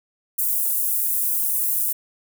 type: high-pass noise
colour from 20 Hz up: pink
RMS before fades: -22 dBFS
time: 0.38-1.93 s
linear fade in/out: 10 ms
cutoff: 11000 Hz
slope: 24 dB/octave
effects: none